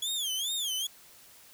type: tone with vibrato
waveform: sawtooth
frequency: 3343 Hz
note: G#7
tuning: 11 cents sharp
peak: -27 dBFS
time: 0.02-0.87 s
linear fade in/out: 5 ms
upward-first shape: sine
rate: 2.4 Hz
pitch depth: 180 cents each way
effects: white hiss -55 dBFS RMS until 1.53 s